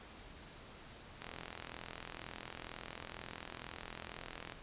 click train, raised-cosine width 0.3 ms, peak -28 dBFS, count 140, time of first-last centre 1.22-4.522 s, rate 42.1 Hz, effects pink hiss -54 dBFS RMS until 4.62 s + resampled to 8000 Hz

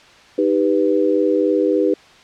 sine chord, Eb augmented, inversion none, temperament equal with one note detuned, 311.1 / 394.7 / 493.9 Hz, Eb4 / G4 / B4, 0 / +12 / 0 cents, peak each -18 dBFS, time 0.38-1.94 s, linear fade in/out 5 ms, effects white hiss -46 dBFS RMS until 2.23 s + low-pass 4000 Hz 12 dB/octave

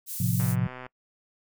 pink high-pass noise, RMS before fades -35 dBFS, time 0.06-0.56 s, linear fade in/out 50 ms, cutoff 11000 Hz, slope 12 dB/octave
sine chord, F major, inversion first, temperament equal with one note detuned, 110 / 130.81 / 176.34 Hz, A2 / C3 / F3, 0 / 0 / +17 cents, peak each -27 dBFS, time 0.2-0.67 s, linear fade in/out 5 ms
click train, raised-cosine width 0.5 ms, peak -25 dBFS, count 60, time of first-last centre 0.4-0.865 s, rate 127 Hz
effects noise-tail reverb RT60 0.1 s tail -24 dB re dry

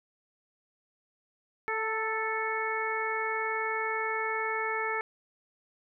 harmonic tone with a mistuned harmonic, 439.9 Hz, A4, in tune, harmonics 1 / 2 / 3 / 4 / 5, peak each -35 / -35 / -35 / -35 / -35 dBFS, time 1.68-5.01 s, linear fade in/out 0 ms, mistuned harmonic 2, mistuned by +21 cents, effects none

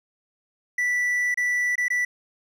triangle tone with dropouts, 1967 Hz, B6, 7 cents flat, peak -19 dBFS, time 0.78-2.05 s, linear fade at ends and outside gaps 5 ms, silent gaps 1.344-1.373 / 1.756-1.779 / 1.883-1.902 s, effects none

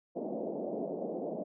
white band-pass noise, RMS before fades -37 dBFS, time 0.15-1.44 s, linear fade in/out 20 ms, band 180 to 670 Hz, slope 48 dB/octave, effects none

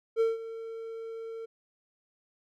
triangle tone with ADSR envelope, 452.6 Hz, A4, 49 cents sharp, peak -19 dBFS, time 0.16-1.46 s, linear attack 44 ms, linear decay 170 ms, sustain -16 dB, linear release 13 ms, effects none

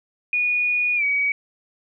sine tone with pitch glide, 2456 to 2265 Hz, D#7 to C#7, -23 to +37 cents, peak -18 dBFS, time 0.33-1.32 s, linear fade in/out 2 ms, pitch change -140 cents, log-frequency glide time 0.96-1.04 s, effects none

